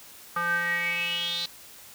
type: tone with band-pass filter sweep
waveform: square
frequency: 172.3 Hz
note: F3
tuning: 23 cents flat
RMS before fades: -28 dBFS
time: 0.36-1.46 s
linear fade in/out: 5 ms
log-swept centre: 1300 to 4100 Hz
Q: 8.8
effects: white hiss -48 dBFS RMS until 1.94 s